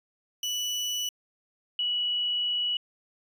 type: tone pair in turn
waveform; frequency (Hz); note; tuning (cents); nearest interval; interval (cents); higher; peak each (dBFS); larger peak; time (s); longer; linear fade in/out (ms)
30% pulse / sine; 2960 / 2936; F#7 / F#7; 0 / -14; unison; 14; first; -25; neither; 0.43-1.09 / 1.79-2.77; second; 2
effects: resampled to 32000 Hz